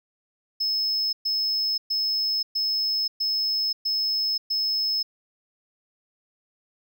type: tone bursts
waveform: triangle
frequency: 5200 Hz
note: E8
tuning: 24 cents flat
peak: -21 dBFS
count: 7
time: 0.6-5.03 s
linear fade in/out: 10 ms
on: 530 ms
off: 120 ms
effects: none